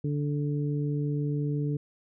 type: harmonic tone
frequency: 145.9 Hz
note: D3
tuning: 11 cents flat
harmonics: 1 / 2 / 3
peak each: -27 / -33 / -37 dBFS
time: 0.04-1.77 s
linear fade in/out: 5 ms
effects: none